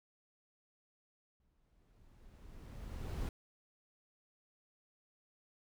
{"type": "noise with exponential growth", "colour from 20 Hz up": "brown", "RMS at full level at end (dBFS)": -37, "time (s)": [1.4, 3.29], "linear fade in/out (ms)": 2, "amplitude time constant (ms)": 410, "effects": []}